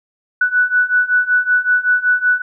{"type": "beating tone pair", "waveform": "sine", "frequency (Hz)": [1480, 1485.3], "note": ["F#6", "F#6"], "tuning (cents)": [0, 6], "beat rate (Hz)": 5.3, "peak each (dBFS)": [-16, -14], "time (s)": [0.41, 2.42], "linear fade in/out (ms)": 5, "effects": []}